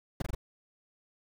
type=noise bursts; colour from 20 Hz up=brown; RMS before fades=-32 dBFS; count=4; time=0.2-0.35 s; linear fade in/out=5 ms; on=21 ms; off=22 ms; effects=none